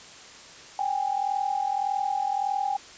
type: tone pair together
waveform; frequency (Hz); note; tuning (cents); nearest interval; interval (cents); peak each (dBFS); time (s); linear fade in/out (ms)
sine; 779.3 / 821; G5 / G#5; -10 / -20; minor second; 90; -27; 0.79-2.77; 2
effects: white hiss -46 dBFS RMS until 2.97 s + resampled to 16000 Hz